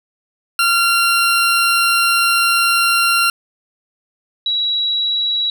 20% pulse / sine tone pair in turn, 1379 / 3893 Hz, F6 / B7, -22 / -26 cents, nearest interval octave + tritone, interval 1796 cents, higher second, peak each -7 / -15 dBFS, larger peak first, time 0.59-3.3 / 4.46-5.5 s, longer first, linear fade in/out 2 ms, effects none

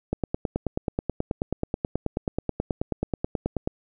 click train, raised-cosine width 2 ms, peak -11 dBFS, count 34, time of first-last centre 0.13-3.675 s, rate 9.31 Hz, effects none

